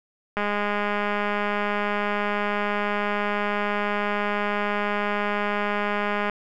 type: click train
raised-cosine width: 0.5 ms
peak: -11 dBFS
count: 1222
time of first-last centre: 0.37-6.297 s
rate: 206 Hz
effects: none